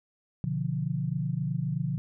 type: chord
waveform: sine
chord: B diminished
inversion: none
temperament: equal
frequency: 123.47 / 146.83 / 174.61 Hz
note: B2 / D3 / F3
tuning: 0 / 0 / 0 cents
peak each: -33 / -30 / -32 dBFS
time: 0.44-1.98 s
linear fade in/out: 0 ms
effects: none